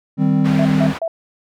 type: chord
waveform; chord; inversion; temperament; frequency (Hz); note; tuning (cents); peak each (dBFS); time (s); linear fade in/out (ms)
triangle; C minor; first; equal; 155.56 / 196 / 261.6; Eb3 / G3 / C4; 0 / 0 / 0; -15; 0.17-0.94; 50
type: low-pass noise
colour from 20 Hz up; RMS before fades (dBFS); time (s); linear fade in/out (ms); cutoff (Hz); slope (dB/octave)
white; -29; 0.44-0.99; 20; 1900; 12
type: tone bursts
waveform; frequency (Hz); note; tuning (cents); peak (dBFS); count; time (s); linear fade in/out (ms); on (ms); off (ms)
sine; 659.3; E5; 0; -18; 3; 0.59-1.079; 2; 63; 150
effects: none